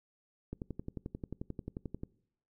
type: click train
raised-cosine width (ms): 3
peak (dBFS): -26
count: 18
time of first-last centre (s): 0.53-2.034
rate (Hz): 11.3
effects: noise-tail reverb RT60 0.7 s tail -23 dB re dry